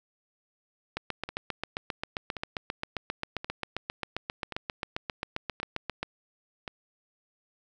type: two click trains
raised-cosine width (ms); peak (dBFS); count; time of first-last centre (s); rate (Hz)
0.3; -15 / -20; 39 / 6; 0.97-6.03 / 1.29-6.678; 7.51 / 0.928
effects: none